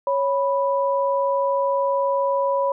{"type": "tone pair together", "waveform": "sine", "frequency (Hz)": [553.4, 986], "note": ["C#5", "B5"], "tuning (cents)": [-3, -3], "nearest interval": "minor seventh", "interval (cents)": 1000, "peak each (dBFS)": [-20, -22], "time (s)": [0.07, 2.72], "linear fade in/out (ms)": 2, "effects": []}